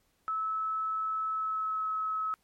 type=tone with pitch glide; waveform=sine; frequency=1301 to 1288.3 Hz; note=E6 to E6; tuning=-23 to -40 cents; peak=-29 dBFS; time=0.28-2.34 s; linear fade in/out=0 ms; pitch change=-17 cents; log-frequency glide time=1.28-1.88 s; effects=pink hiss -72 dBFS RMS until 2.43 s + MP3 64 kbps